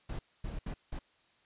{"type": "noise bursts at uneven times", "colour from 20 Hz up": "brown", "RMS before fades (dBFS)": -38, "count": 4, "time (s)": [[0.09, 0.19], [0.44, 0.59], [0.66, 0.74], [0.92, 0.99]], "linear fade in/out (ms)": 5, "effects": ["white hiss -68 dBFS RMS until 1.45 s", "resampled to 8000 Hz"]}